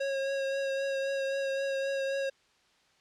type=tone with vibrato; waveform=square; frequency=545 Hz; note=C#5; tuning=29 cents flat; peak=-30 dBFS; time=0-2.3 s; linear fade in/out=10 ms; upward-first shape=triangle; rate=3.8 Hz; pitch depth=21 cents each way; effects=white hiss -66 dBFS RMS until 3 s + low-pass 5000 Hz 12 dB/octave